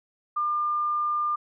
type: tone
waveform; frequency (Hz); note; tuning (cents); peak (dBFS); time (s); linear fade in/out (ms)
sine; 1200; D6; +37; -23; 0.36-1.36; 10
effects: none